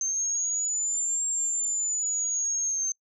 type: linear two-way sweep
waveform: sine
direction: up then down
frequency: 6272 to 7459 to 6272 Hz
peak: -25 dBFS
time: 0.01-2.92 s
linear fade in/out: 2 ms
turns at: 1.26 s
effects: noise-tail reverb RT60 0.1 s tail -25 dB re dry